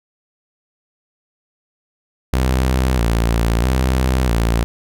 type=tone with vibrato; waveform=sawtooth; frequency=60.6 Hz; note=B1; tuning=32 cents flat; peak=-10 dBFS; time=2.33-4.64 s; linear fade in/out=0 ms; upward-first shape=square; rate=0.77 Hz; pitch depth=100 cents each way; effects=none

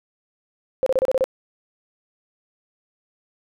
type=tone bursts; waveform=sine; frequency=523.3 Hz; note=C5; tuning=in tune; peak=-15 dBFS; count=7; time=0.83-1.241 s; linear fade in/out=0 ms; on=33 ms; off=30 ms; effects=none

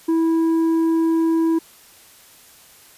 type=tone with tanh clipping; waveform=sine; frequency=327.1 Hz; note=E4; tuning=13 cents flat; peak=-16 dBFS; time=0.08-1.59 s; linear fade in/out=10 ms; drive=5 dB; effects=white hiss -48 dBFS RMS until 2.97 s + resampled to 32000 Hz

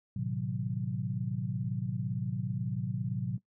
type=chord; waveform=sine; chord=A diminished seventh; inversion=none; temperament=equal with one note detuned; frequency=110 / 127.9 / 155.56 / 185 Hz; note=A2 / C3 / Eb3 / Gb3; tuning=0 / -39 / 0 / 0 cents; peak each=-37 / -35 / -40 / -36 dBFS; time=0.16-3.38 s; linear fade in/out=5 ms; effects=noise-tail reverb RT60 0.1 s tail -17 dB re dry

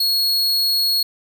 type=tone; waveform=45% pulse; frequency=4326 Hz; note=C#8; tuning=43 cents flat; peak=-15 dBFS; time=0-1.03 s; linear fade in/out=5 ms; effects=none

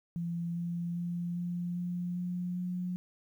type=tone with pitch steps; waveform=sine; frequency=170.3 / 171.88 / 173.48 / 175.09 / 176.71 / 178.35 / 180.01 Hz; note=F3 / F3 / F3 / F3 / F3 / F3 / F#3; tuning=-43 / -27 / -11 / +5 / +21 / +37 / -47 cents; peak=-32 dBFS; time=0.16-2.96 s; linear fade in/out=0 ms; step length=400 ms; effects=11-bit

